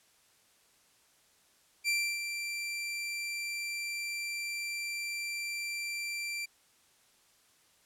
sawtooth tone with ADSR envelope, 2354 Hz, D7, 3 cents sharp, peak -23 dBFS, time 1.84-6.46 s, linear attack 43 ms, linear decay 300 ms, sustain -8 dB, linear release 14 ms, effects white hiss -66 dBFS RMS until 7.85 s + low-pass 11000 Hz 12 dB/octave

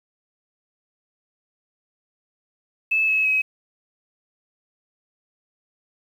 sine tone with pitch steps, 2613 / 2580 / 2547 Hz, E7 / E7 / D#7, -16 / -38 / +40 cents, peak -17 dBFS, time 2.91-3.42 s, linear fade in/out 10 ms, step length 170 ms, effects 8-bit

